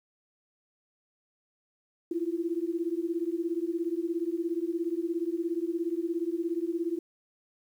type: beating tone pair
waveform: sine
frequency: 329.6 / 346.6 Hz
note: E4 / F4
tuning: 0 / -13 cents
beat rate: 17 Hz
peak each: -31 dBFS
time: 2.11-6.99 s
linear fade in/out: 5 ms
effects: 10-bit